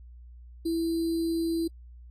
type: tone with sample-and-hold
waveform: sine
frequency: 330.6 Hz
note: E4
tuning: 5 cents sharp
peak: -25 dBFS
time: 0.65-1.68 s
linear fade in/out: 10 ms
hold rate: 4410 Hz
effects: added 60 Hz sine -45 dBFS peak until 2.1 s + AAC 48 kbps